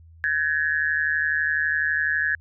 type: tone with amplitude modulation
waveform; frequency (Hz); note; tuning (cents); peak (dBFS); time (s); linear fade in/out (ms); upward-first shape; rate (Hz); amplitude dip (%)
sine; 1686; G#6; +26; -16; 0.24-2.35; 0; sine; 152; 95
effects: added 82 Hz sine -46 dBFS peak until 2.4 s